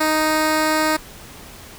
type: tone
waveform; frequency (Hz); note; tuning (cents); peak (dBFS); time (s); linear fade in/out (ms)
10% pulse; 311.1; D#4; 0; -8; 0-0.97; 10
effects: pink hiss -40 dBFS RMS until 1.78 s